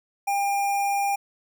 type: tone with notch filter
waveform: square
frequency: 801 Hz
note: G5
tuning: 37 cents sharp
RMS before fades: -24 dBFS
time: 0.27-1.16 s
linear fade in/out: 10 ms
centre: 4000 Hz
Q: 1.9
effects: none